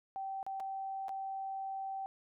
sine tone with dropouts, 775 Hz, G5, 20 cents flat, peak -37 dBFS, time 0.16-2.06 s, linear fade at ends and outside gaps 0 ms, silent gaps 0.429-0.465 / 0.599-0.603 / 1.083-1.092 s, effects none

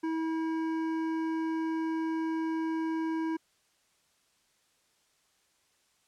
triangle tone with hard clipping, 322.8 Hz, E4, 36 cents flat, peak -31 dBFS, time 0.03-3.37 s, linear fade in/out 10 ms, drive 15 dB, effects white hiss -70 dBFS RMS until 6.07 s + low-pass 9000 Hz 12 dB/octave

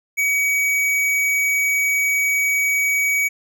sine tone with tanh clipping, 2265 Hz, C#7, 37 cents sharp, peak -18 dBFS, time 0.17-3.29 s, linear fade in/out 20 ms, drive 16 dB, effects none

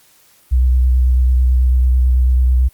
sine tone with vibrato, 63 Hz, B1, 35 cents sharp, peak -9 dBFS, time 0.51-2.69 s, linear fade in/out 20 ms, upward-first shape sine, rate 9.1 Hz, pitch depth 24 cents each way, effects white hiss -51 dBFS RMS until 2.73 s + Opus 48 kbps

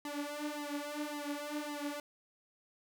sawtooth tone with flanger, 293.7 Hz, D4, in tune, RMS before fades -40 dBFS, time 0.05-2 s, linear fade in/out 2 ms, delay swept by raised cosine 1 to 5.4 ms, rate 1.8 Hz, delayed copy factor +1, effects none

